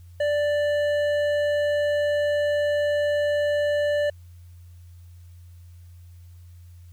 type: tone with hard clipping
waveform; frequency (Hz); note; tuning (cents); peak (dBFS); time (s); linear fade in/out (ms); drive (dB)
triangle; 587.3; D5; 0; -22; 0.2-4.1; 5; 13
effects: added 87 Hz sine -43 dBFS peak until 6.92 s + white hiss -64 dBFS RMS until 6.92 s